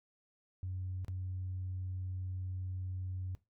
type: tone with dropouts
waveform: sine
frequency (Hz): 92.5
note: F#2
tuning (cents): 0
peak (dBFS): -36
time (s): 0.63-3.35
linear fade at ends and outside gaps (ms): 0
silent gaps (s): 1.047-1.082
effects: noise-tail reverb RT60 0.2 s tail -17 dB re dry + tanh soft clip ceiling -32 dBFS